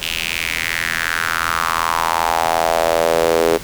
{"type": "tone with high-pass filter sweep", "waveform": "sawtooth", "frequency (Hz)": 82.7, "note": "E2", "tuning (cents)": 6, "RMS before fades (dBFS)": -18, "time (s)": [0.01, 3.58], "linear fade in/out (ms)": 20, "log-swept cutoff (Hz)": [2900, 420], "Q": 3.8, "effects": ["pink hiss -33 dBFS RMS until 3.63 s"]}